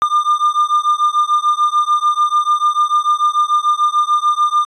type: beating tone pair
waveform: triangle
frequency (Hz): 1200 / 1206.8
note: D6 / D6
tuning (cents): +37 / +47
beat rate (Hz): 6.8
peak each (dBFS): -13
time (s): 0.02-4.65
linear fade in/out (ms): 0
effects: resampled to 24000 Hz